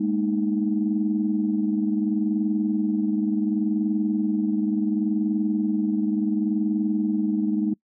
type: chord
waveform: sine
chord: Ab suspended second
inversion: none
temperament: equal with one note detuned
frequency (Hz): 207.7 / 228.4 / 311.1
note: Ab3 / Bb3 / Eb4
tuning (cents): 0 / -35 / 0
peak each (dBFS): -23 / -27 / -24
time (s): 0-7.74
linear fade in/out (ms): 10
effects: noise-tail reverb RT60 0.1 s tail -26 dB re dry + tanh soft clip ceiling -11 dBFS

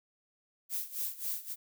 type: noise with tremolo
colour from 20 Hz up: violet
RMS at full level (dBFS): -34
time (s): 0.69-1.56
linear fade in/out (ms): 50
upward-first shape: sine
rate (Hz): 3.7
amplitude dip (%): 85
effects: none

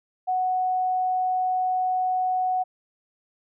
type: tone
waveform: sine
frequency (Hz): 740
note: F#5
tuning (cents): 0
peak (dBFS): -21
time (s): 0.27-2.64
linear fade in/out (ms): 20
effects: none

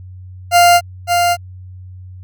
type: tone with echo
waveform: 40% pulse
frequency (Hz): 698.5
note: F5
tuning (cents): 0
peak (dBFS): -5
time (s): 0.51-0.81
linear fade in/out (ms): 50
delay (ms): 560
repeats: 1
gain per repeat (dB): -5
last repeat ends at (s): 1.37
effects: added 92 Hz sine -31 dBFS peak until 2.23 s

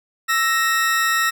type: tone pair together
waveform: 40% pulse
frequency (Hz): 1321 / 1868.2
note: E6 / A#6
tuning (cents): +3 / +3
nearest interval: tritone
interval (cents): 600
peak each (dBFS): -19 / -18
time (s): 0.28-1.31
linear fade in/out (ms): 20
effects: none

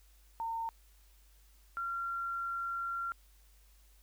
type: tone pair in turn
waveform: sine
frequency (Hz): 911 / 1374.8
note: A#5 / F6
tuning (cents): -40 / -28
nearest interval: perfect fifth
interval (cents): 712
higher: second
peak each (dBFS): -34 / -34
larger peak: neither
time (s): 0.4-0.69 / 1.77-3.12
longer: second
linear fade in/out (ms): 0
effects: added 50 Hz sine -60 dBFS peak until 4.02 s + white hiss -68 dBFS RMS until 4.02 s

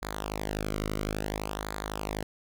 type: tone with flanger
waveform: sawtooth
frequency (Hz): 51.91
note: G#1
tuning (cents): 0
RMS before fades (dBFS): -34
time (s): 0.02-2.23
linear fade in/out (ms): 5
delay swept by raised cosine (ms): 0.35 to 1.19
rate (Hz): 0.58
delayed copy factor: -0.8
effects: none

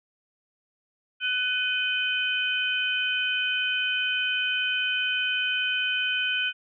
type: tone cluster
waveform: sine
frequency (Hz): 1497 / 2499 / 3052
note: F#6 / D#7 / G7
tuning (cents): +20 / +7 / -47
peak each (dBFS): -28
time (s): 1.2-6.53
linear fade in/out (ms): 50
effects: none

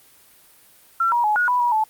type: tone with pitch steps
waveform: sine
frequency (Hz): 1354 / 954 / 846 / 1451 / 988 / 963 / 869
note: E6 / A#5 / G#5 / F#6 / B5 / B5 / A5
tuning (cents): +46 / +40 / +32 / -34 / 0 / -44 / -22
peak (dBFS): -16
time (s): 1-1.84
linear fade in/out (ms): 5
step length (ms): 120
effects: white hiss -52 dBFS RMS until 1.89 s + Opus 32 kbps

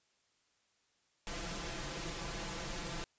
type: noise with comb filter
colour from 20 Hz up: pink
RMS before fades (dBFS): -41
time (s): 1.27-3.04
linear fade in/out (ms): 0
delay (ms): 5.9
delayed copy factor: +0.85
effects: white hiss -75 dBFS RMS until 3.18 s + resampled to 16000 Hz

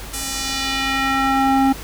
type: tone with band-pass filter sweep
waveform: square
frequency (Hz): 269.1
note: C4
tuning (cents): +49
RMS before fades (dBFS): -19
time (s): 0.13-1.73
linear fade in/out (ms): 10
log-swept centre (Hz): 9800 to 540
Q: 1.1
effects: added 50 Hz sine -34 dBFS peak until 1.83 s + pink hiss -35 dBFS RMS until 1.83 s

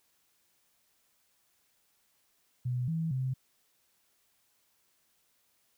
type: tone with pitch steps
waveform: sine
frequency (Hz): 124.5 / 162.8 / 130.4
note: B2 / E3 / C3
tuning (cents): +14 / -21 / -5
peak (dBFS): -29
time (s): 2.65-3.34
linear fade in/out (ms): 10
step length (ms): 230
effects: white hiss -72 dBFS RMS until 5.77 s

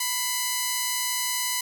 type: tone pair together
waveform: 5% pulse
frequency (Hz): 994 / 2105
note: B5 / C7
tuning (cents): +11 / +10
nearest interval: octave + minor second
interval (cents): 1299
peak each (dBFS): -14 / -20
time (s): 0-1.61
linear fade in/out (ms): 5
effects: none

